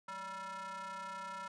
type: ring-modulated tone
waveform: square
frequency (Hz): 196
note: G3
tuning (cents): 0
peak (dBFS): -40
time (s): 0.08-1.48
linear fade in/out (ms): 5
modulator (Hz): 1160
effects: resampled to 22050 Hz